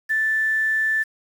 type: tone with quantisation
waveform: sine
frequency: 1760 Hz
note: A6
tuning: in tune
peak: -18 dBFS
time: 0.09-1.04 s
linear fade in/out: 20 ms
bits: 7
effects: none

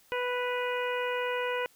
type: harmonic tone with a mistuned harmonic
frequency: 493.9 Hz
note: B4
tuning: in tune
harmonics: 1 / 2 / 3 / 4 / 5 / 6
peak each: -31 / -35 / -37 / -39 / -39 / -42 dBFS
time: 0.12-1.66 s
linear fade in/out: 0 ms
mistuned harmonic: 6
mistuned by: -36 cents
effects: white hiss -62 dBFS RMS until 1.75 s

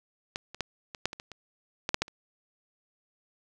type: clicks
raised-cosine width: 0.2 ms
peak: -15 / -25 / -13 / -22 / -9 / -21 / -24 / -26 / -12 / -6 / -9 / -29 dBFS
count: 12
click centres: 0.359 / 0.546 / 0.607 / 0.948 / 1.056 / 1.131 / 1.199 / 1.317 / 1.891 / 1.944 / 2.02 / 2.081 s
effects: none

